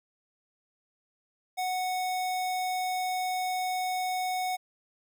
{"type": "tone", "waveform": "square", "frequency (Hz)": 738, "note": "F#5", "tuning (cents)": -5, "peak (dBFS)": -29, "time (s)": [1.57, 4.57], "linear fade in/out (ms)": 20, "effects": []}